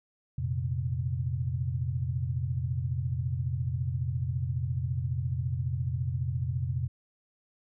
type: chord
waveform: sine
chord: F suspended fourth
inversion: none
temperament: just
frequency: 87.31 / 116.41 / 130.96 Hz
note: F2 / Bb2 / C3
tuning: 0 / -2 / +2 cents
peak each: -33 / -33 / -31 dBFS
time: 0.38-6.88 s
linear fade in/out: 5 ms
effects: none